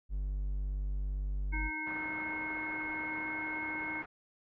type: tone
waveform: triangle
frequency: 48.85 Hz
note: G1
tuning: 5 cents flat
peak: -30 dBFS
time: 0.09-1.71 s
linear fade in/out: 50 ms
type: harmonic tone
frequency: 310 Hz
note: D#4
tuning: 6 cents flat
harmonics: 1 / 3 / 5 / 7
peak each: -43 / -44 / -43 / -37 dBFS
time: 1.52-4.03 s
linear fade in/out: 20 ms
type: low-pass noise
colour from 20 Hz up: white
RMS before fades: -48 dBFS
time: 1.86-4.06 s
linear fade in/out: 10 ms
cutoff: 1700 Hz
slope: 24 dB/octave
effects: none